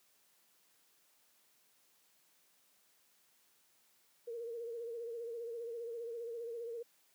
sine tone with vibrato, 466.2 Hz, A#4, in tune, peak -40 dBFS, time 4.27-6.83 s, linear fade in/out 10 ms, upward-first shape sine, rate 15 Hz, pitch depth 51 cents each way, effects white hiss -71 dBFS RMS until 7.14 s + high-pass 150 Hz 12 dB/octave

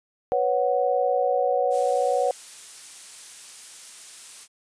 sine chord, B suspended second, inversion none, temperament equal, 493.9 / 554.4 / 740 Hz, B4 / C#5 / F#5, 0 / 0 / 0 cents, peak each -24 dBFS, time 0.32-2.31 s, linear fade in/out 0 ms
blue noise, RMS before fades -39 dBFS, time 1.7-4.48 s, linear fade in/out 50 ms
effects resampled to 22050 Hz

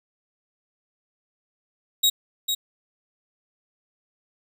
sawtooth tone with echo, 3800 Hz, A#7, 33 cents sharp, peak -13 dBFS, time 2.03-2.1 s, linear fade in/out 10 ms, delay 450 ms, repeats 1, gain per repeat -6 dB, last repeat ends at 2.55 s, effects none

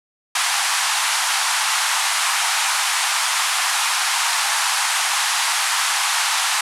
pink band-pass noise, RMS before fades -20 dBFS, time 0.35-6.61 s, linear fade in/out 5 ms, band 800 to 11000 Hz, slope 48 dB/octave, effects none

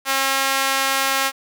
sawtooth tone with high-pass filter, 270.1 Hz, C#4, 45 cents flat, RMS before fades -20 dBFS, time 0.05-1.32 s, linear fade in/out 50 ms, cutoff 1100 Hz, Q 0.81, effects none

